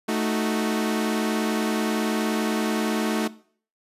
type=chord; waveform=sawtooth; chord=D# diminished; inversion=second; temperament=equal; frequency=220 / 311.1 / 370 Hz; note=A3 / D#4 / F#4; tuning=0 / 0 / 0 cents; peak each=-21 / -25 / -25 dBFS; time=0.08-3.28 s; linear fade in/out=10 ms; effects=noise-tail reverb RT60 0.5 s tail -19 dB re dry + resampled to 32000 Hz